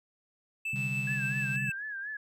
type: tone with tremolo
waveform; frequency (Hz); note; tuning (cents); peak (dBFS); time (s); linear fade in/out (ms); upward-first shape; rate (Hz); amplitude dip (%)
triangle; 2637; E7; 0; -29; 0.65-1.72; 5; sine; 6.9; 30
type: chord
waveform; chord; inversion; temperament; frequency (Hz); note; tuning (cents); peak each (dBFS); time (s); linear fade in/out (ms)
sine; C suspended second; none; equal with one note detuned; 131.34 / 146.83 / 196; C3 / D3 / G3; +7 / 0 / 0; -34 / -39 / -38; 0.73-1.7; 5
type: click train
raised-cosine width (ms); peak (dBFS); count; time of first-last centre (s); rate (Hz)
0.2; -34; 112; 0.76-1.559; 139
type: tone with vibrato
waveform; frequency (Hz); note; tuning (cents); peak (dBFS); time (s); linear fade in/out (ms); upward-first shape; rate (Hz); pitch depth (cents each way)
sine; 1652; G#6; -10; -35; 1.07-2.17; 5; sine; 4.1; 90
effects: none